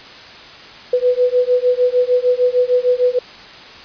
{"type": "beating tone pair", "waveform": "sine", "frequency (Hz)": [493.9, 500.5], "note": ["B4", "B4"], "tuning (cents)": [0, 23], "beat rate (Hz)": 6.6, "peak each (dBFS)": -15, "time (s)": [0.93, 3.19], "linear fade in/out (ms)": 5, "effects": ["white hiss -37 dBFS RMS until 3.84 s", "resampled to 11025 Hz"]}